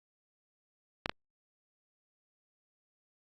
clicks, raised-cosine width 0.3 ms, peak -14 / -15 dBFS, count 2, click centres 1.059 / 1.095 s, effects Opus 48 kbps

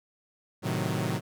sawtooth chord, A diminished seventh, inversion none, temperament equal, 110 / 130.81 / 155.56 / 185 Hz, A2 / C3 / Eb3 / Gb3, 0 / 0 / 0 / 0 cents, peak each -29 dBFS, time 0.62-1.21 s, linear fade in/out 50 ms, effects none

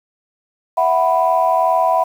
sine chord, E suspended second, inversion none, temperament just, 659.3 / 741.7 / 988.9 Hz, E5 / F#5 / B5, 0 / +4 / +2 cents, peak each -16 dBFS, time 0.77-2.04 s, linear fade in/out 10 ms, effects tanh soft clip ceiling -3 dBFS + 7-bit

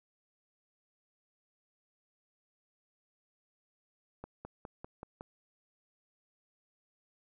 accelerating click train, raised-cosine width 1 ms, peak -29 dBFS, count 6, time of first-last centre 4.24-5.209 s, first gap 210 ms, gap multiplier 0.96, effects none

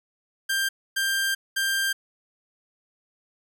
sawtooth tone bursts at uneven times, 1586 Hz, G6, 20 cents sharp, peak -19 dBFS, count 3, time 0.49-0.69 / 0.96-1.35 / 1.56-1.93 s, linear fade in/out 10 ms, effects none

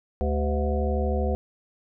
harmonic tone with a mistuned harmonic, 72.5 Hz, D2, 22 cents flat, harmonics 1 / 3 / 5 / 7 / 9 / 10, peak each -24 / -31 / -32 / -30 / -36 / -34 dBFS, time 0.21-1.35 s, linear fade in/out 0 ms, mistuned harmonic 5, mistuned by +110 cents, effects none

